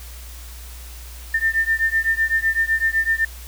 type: beating tone pair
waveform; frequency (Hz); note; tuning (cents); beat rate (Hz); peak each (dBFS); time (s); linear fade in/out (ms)
sine; 1795 / 1802.9; A6 / A6; +34 / +42; 7.9; -20; 1.34-3.25; 5
effects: added 60 Hz sine -35 dBFS peak until 3.47 s + white hiss -42 dBFS RMS until 3.47 s